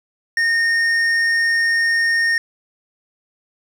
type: tone with hard clipping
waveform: sine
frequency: 1839 Hz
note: A#6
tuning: 24 cents flat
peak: -16 dBFS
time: 0.37-2.38 s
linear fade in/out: 2 ms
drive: 7 dB
effects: none

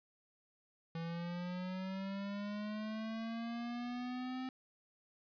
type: linear sweep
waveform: square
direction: up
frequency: 164.3 to 259.7 Hz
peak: -40 dBFS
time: 0.95-4.49 s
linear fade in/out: 2 ms
effects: resampled to 11025 Hz + 11-bit

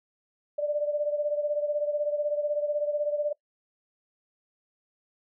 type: beating tone pair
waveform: sine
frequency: 588 / 604 Hz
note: D5 / D5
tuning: +2 / +48 cents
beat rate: 16 Hz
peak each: -26 / -32 dBFS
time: 0.58-3.33 s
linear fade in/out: 10 ms
effects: noise-tail reverb RT60 0.1 s tail -22 dB re dry

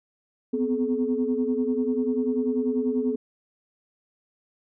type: tone cluster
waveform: sine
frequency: 247.1 / 257.3 / 428.1 Hz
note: B3 / C4 / A4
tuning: +1 / -29 / -47 cents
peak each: -26 dBFS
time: 0.53-3.16 s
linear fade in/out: 10 ms
effects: tanh soft clip ceiling -13 dBFS

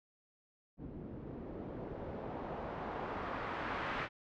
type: noise with low-pass filter sweep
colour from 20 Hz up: white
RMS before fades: -42 dBFS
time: 0.77-4.09 s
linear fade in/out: 50 ms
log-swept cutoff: 250 to 1800 Hz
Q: 1.1
effects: low-pass 4000 Hz 12 dB/octave

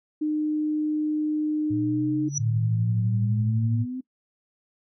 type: tone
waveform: sine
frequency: 304.6 Hz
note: D#4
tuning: 37 cents flat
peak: -22 dBFS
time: 0.21-2.29 s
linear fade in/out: 10 ms
type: exponential sweep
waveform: sine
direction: up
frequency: 112.7 to 260.8 Hz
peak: -29 dBFS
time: 1.7-4.01 s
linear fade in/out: 10 ms
type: tone with exponential growth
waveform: sine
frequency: 5880 Hz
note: F#8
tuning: 12 cents flat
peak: -20 dBFS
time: 2.28-2.38 s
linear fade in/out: 2 ms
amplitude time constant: 20 ms
type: tone with tremolo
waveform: sine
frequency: 111.9 Hz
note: A2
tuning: 30 cents sharp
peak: -20 dBFS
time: 2.38-3.86 s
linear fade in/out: 50 ms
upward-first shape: sine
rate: 12 Hz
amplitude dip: 30%
effects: noise-tail reverb RT60 0.1 s tail -21 dB re dry

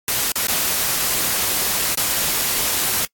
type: noise with dropouts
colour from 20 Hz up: white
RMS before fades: -20 dBFS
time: 0.08-3.05 s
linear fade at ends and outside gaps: 1 ms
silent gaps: 0.32-0.356 / 0.47-0.483 / 1.949-1.973 s
effects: noise-tail reverb RT60 0.1 s tail -25 dB re dry + AAC 64 kbps

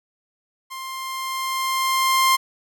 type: tone with level ramp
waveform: sawtooth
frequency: 1054 Hz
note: C6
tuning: 12 cents sharp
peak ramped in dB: -28 to -10 dBFS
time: 0.7-2.37 s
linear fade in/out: 20 ms
effects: none

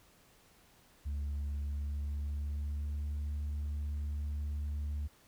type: tone with pitch glide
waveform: sine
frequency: 71.8 to 73.48 Hz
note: D2 to D2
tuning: -39 to +2 cents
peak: -31 dBFS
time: 1.05-5.08 s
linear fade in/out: 20 ms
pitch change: +41 cents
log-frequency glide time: 1.59-3.12 s
effects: tanh soft clip ceiling -33 dBFS + pink hiss -64 dBFS RMS until 5.27 s

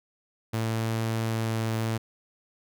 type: tone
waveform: sawtooth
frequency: 112.4 Hz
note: A2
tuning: 37 cents sharp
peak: -22 dBFS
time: 0.53-1.98 s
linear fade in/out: 10 ms
effects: none

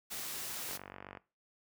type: noise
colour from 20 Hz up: white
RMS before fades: -41 dBFS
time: 0.1-0.78 s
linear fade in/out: 20 ms
type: click train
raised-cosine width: 0.5 ms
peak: -30 dBFS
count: 24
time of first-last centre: 0.69-1.172 s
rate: 47.7 Hz
effects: noise-tail reverb RT60 0.3 s tail -20 dB re dry + high-pass 60 Hz 12 dB/octave

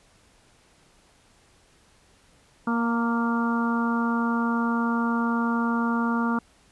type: harmonic tone with a mistuned harmonic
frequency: 233.6 Hz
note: A#3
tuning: 4 cents sharp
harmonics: 1 / 2 / 3 / 4 / 5 / 6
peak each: -23 / -35 / -38 / -31 / -31 / -32 dBFS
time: 2.67-6.39 s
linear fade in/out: 5 ms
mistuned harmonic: 4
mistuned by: -22 cents
effects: pink hiss -59 dBFS RMS until 6.71 s + resampled to 24000 Hz

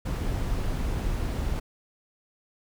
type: noise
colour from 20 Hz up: brown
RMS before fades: -28 dBFS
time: 0.05-1.6 s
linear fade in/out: 10 ms
effects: none

